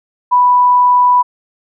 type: tone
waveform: sine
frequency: 987.8 Hz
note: B5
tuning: in tune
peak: -6 dBFS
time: 0.31-1.23 s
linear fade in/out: 20 ms
effects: none